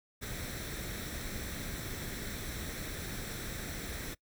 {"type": "noise with comb filter", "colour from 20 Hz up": "pink", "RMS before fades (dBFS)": -40, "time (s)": [0.21, 4.15], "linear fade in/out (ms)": 20, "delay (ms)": 0.52, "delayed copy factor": 0.55, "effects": ["noise-tail reverb RT60 0.1 s tail -22 dB re dry"]}